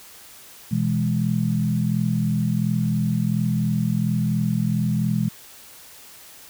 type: chord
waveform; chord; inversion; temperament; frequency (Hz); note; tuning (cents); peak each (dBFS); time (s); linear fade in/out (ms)
sine; E major; second; equal; 123.47 / 164.81 / 207.7; B2 / E3 / G#3; 0 / 0 / 0; -24 / -23 / -23; 0.71-5.29; 10
effects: white hiss -45 dBFS RMS until 6.49 s